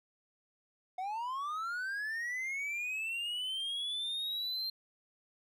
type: linear sweep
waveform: triangle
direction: up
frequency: 721 to 4186 Hz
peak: -33 dBFS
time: 0.98-4.7 s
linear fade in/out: 5 ms
effects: none